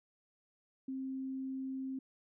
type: tone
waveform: sine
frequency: 264.7 Hz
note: C4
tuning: 20 cents sharp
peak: -37 dBFS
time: 0.88-1.99 s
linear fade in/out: 5 ms
effects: none